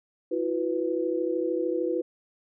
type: chord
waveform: sine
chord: E suspended second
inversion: none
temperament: equal with one note detuned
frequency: 329.6 / 362.8 / 493.9 Hz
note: E4 / F#4 / B4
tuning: 0 / -34 / 0 cents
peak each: -29 dBFS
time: 0.31-2.02 s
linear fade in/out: 10 ms
effects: none